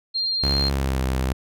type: tone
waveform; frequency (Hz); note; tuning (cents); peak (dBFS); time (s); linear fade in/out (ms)
sine; 4196; C8; +4; -21; 0.14-0.7; 20
type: tone with pitch glide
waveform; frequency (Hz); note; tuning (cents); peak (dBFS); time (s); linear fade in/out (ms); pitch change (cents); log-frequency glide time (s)
sawtooth; 69.3 to 65.03; C#2 to C2; 0 to -10; -17; 0.43-1.33; 5; -110; 0.65-1.03
effects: none